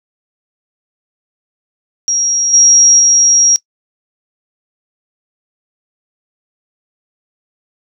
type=tone with level steps; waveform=sine; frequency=5650 Hz; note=F8; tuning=19 cents sharp; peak=-11 / -4 / -6 dBFS; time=2.08-3.56 s; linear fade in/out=0 ms; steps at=2.53 / 2.99 s; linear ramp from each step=10 ms; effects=noise-tail reverb RT60 0.1 s tail -21 dB re dry